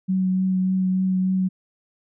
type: tone with vibrato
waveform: sine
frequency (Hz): 186.9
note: F#3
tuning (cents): +18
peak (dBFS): -18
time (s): 0.08-1.49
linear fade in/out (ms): 20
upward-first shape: triangle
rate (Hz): 3.4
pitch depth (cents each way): 15
effects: none